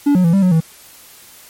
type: tone with pitch steps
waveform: triangle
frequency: 287.1 / 182.3 / 167.4 / 195.9 / 182.9 / 161.7 Hz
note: D4 / F#3 / E3 / G3 / F#3 / E3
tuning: -39 / -25 / +27 / -1 / -20 / -33 cents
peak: -7 dBFS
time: 0.06-0.606 s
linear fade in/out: 10 ms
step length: 91 ms
effects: white hiss -42 dBFS RMS until 1.49 s + MP3 64 kbps